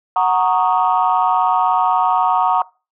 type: chord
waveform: sine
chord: D# minor seventh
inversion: first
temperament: equal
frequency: 740 / 932.3 / 1108.7 / 1244.5 Hz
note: F#5 / A#5 / C#6 / D#6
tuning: 0 / 0 / 0 / 0 cents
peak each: -16 / -16 / -19 / -21 dBFS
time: 0.16-2.62 s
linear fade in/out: 2 ms
effects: noise-tail reverb RT60 0.3 s tail -22 dB re dry + tanh soft clip ceiling -4 dBFS